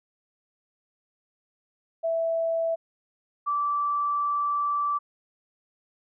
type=tone pair in turn; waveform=sine; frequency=659.3 / 1162.9 Hz; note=E5 / D6; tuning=0 / -17 cents; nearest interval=minor seventh; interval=983 cents; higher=second; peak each=-23 dBFS; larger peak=neither; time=2.03-2.76 / 3.46-4.99 s; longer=second; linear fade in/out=20 ms; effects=none